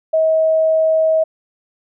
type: tone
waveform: sine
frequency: 638 Hz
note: D#5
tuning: 43 cents sharp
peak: -11 dBFS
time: 0.13-1.24 s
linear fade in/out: 10 ms
effects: none